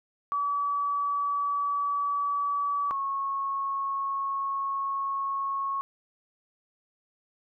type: tone pair in turn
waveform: sine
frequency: 1145 / 1097.7 Hz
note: D6 / C#6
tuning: -44 / -17 cents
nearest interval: minor second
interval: 73 cents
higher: first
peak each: -25 / -27 dBFS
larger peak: first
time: 0.32-2.91 / 2.91-5.81 s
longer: second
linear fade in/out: 0 ms
effects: none